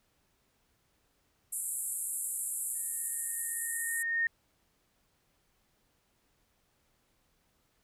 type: band-pass noise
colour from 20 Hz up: white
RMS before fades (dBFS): -36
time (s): 1.52-4.03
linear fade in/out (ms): 10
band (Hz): 7600 to 12000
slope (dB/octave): 96
type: tone with exponential growth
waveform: sine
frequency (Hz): 1841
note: A#6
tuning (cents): -22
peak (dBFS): -25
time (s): 2.75-4.27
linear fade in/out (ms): 2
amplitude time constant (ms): 330
effects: pink hiss -73 dBFS RMS until 7.83 s